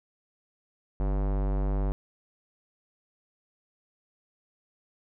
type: tone with low-pass filter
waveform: square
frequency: 49 Hz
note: G1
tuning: in tune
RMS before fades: -27 dBFS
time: 1-1.92 s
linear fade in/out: 0 ms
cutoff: 830 Hz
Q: 1
effects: none

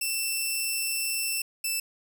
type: tone pair in turn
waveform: 10% pulse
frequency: 2678 / 2647 Hz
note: E7 / E7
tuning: +27 / +7 cents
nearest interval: unison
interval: 20 cents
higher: first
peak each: -18 / -18 dBFS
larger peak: neither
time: 0.01-1.42 / 1.64-1.8 s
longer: first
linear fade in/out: 5 ms
effects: 9-bit

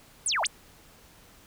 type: exponential two-way sweep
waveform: sine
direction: down then up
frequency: 10548 to 606 to 10548 Hz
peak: -24 dBFS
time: 0.26-0.47 s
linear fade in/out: 2 ms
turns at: 0.42 s
effects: pink hiss -55 dBFS RMS until 1.46 s

